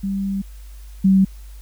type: tone pair in turn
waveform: sine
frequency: 196 / 191.74 Hz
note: G3 / G3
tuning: 0 / -38 cents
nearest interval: unison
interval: 38 cents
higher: first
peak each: -20 / -10 dBFS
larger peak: second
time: 0.03-0.42 / 1.04-1.25 s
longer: first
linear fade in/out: 10 ms
effects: added 50 Hz sine -35 dBFS peak until 1.61 s + white hiss -52 dBFS RMS until 1.61 s